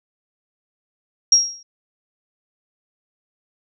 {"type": "tone with exponential decay", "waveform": "sine", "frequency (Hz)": 5610, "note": "F8", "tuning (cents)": 7, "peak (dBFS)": -6, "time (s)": [1.32, 1.63], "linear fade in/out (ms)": 5, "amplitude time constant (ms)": 67, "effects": []}